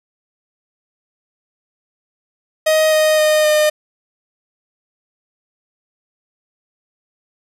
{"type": "tone with pitch steps", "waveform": "45% pulse", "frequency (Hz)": [627, 620.9, 614.8, 608.8], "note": ["D#5", "D#5", "D#5", "D#5"], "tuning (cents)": [13, -4, -21, -38], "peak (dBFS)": -11, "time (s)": [2.66, 3.7], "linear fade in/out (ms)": 10, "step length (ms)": 260, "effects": ["resampled to 32000 Hz", "8-bit"]}